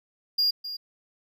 triangle tone with echo, 4824 Hz, D8, 46 cents sharp, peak -19 dBFS, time 0.38-0.51 s, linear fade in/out 10 ms, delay 260 ms, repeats 1, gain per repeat -12 dB, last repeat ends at 0.77 s, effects none

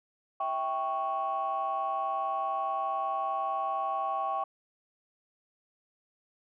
sine chord, C# diminished, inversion first, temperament equal with one note detuned, 652.8 / 784 / 1108.7 Hz, E5 / G5 / C#6, -17 / 0 / 0 cents, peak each -36 / -31 / -31 dBFS, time 0.4-4.44 s, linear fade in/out 5 ms, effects tanh soft clip ceiling -22 dBFS

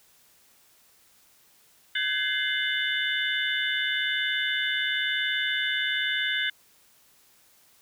sine tone cluster, 1536 / 1677 / 2084 / 2971 / 3553 Hz, G6 / G#6 / C7 / F#7 / A7, -36 / +16 / -7 / +6 / +16 cents, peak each -31 dBFS, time 1.95-6.5 s, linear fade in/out 5 ms, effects white hiss -60 dBFS RMS until 7.81 s

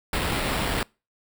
pink noise with sample-and-hold, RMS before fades -26 dBFS, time 0.13-0.83 s, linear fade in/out 2 ms, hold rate 6300 Hz, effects noise-tail reverb RT60 0.3 s tail -26 dB re dry

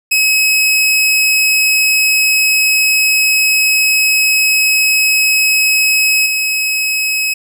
sawtooth tone with level steps, 2559 Hz, D#7, 48 cents sharp, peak -6 / -10 dBFS, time 0.11-7.34 s, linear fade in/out 10 ms, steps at 6.26 s, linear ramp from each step 2 ms, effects none

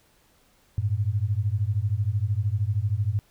sine beating tone pair, 97 / 110 Hz, G2 / A2, -18 / 0 cents, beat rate 13 Hz, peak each -25 dBFS, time 0.78-3.19 s, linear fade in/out 0 ms, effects pink hiss -62 dBFS RMS until 3.3 s

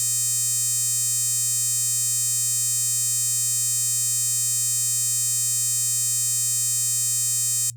sawtooth tone with high-pass filter, 620 Hz, D#5, 6 cents flat, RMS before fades -23 dBFS, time 0-7.7 s, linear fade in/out 0 ms, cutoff 7600 Hz, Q 4.4, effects noise-tail reverb RT60 0.1 s tail -22 dB re dry + added 118 Hz sine -38 dBFS peak until 7.76 s

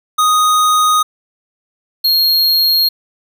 square tone pair in turn, 1244.5 / 4255 Hz, D#6 / C8, 0 / +28 cents, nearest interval octave + major sixth, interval 2128 cents, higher second, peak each -10 dBFS, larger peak neither, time 0.18-1.03 / 2.04-2.89 s, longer neither, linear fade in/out 10 ms, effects none

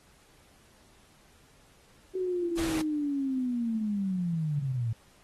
sine linear sweep, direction down, 375.7 to 110 Hz, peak -27 dBFS, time 2.15-4.93 s, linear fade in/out 5 ms
pink noise, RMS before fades -36 dBFS, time 2.57-2.82 s, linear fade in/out 10 ms
effects pink hiss -61 dBFS RMS until 5.23 s + AAC 32 kbps

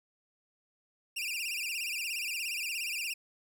sawtooth tone with vibrato, 2569 Hz, E7, 45 cents flat, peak -30 dBFS, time 1.16-3.14 s, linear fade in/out 10 ms, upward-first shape sine, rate 17 Hz, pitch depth 160 cents each way, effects none

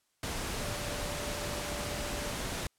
sine tone in noise, 585 Hz, D5, 7 cents flat, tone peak -42 dBFS, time 0.61-2.32 s, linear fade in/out 2 ms, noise pink, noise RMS -36 dBFS, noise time 0.23-2.67 s, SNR -9 dB, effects white hiss -75 dBFS RMS until 2.78 s + low-pass 11000 Hz 12 dB/octave

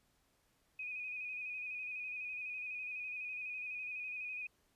sine tone with vibrato, 2489 Hz, D#7, in tune, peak -40 dBFS, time 0.79-4.47 s, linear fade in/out 5 ms, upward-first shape square, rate 12 Hz, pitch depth 27 cents each way, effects pink hiss -75 dBFS RMS until 4.75 s + resampled to 32000 Hz

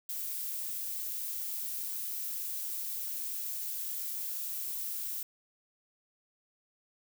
violet noise, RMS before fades -37 dBFS, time 0.09-5.23 s, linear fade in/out 2 ms, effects none

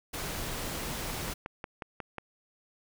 pink noise, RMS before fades -36 dBFS, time 0.13-1.34 s, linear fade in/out 10 ms
click train, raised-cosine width 0.5 ms, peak -22 dBFS, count 7, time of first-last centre 1.1-2.183 s, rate 5.54 Hz
effects none

